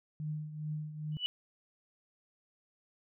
sine tone with tremolo, 152.6 Hz, D#3, 33 cents flat, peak -33 dBFS, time 0.2-1.17 s, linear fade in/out 0 ms, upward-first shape triangle, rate 2.4 Hz, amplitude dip 70%
sine tone with exponential growth, 2960 Hz, F#7, in tune, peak -26 dBFS, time 1.12-1.26 s, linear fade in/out 0 ms, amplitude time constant 29 ms
effects none

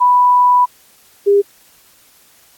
sine tone pair in turn, 987.8 / 403 Hz, B5 / G4, 0 / +48 cents, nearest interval octave + major third, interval 1552 cents, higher first, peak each -7 dBFS, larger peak neither, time 0-0.66 / 1.26-1.42 s, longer first, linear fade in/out 20 ms, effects white hiss -49 dBFS RMS until 2.57 s + AAC 64 kbps

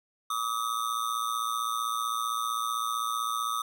square ring-modulated tone, 1211 Hz, D#6, 47 cents flat, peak -26 dBFS, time 0.3-3.62 s, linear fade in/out 5 ms, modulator 57.8 Hz, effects none

